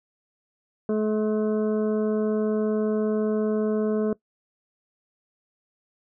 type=harmonic tone with a mistuned harmonic; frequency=214.7 Hz; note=A3; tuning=42 cents flat; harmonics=1 / 2 / 3 / 5 / 6 / 7; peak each=-24 / -24 / -33 / -42 / -46 / -47 dBFS; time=0.89-4.13 s; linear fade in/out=2 ms; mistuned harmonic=5; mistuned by=-17 cents; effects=noise-tail reverb RT60 0.1 s tail -21 dB re dry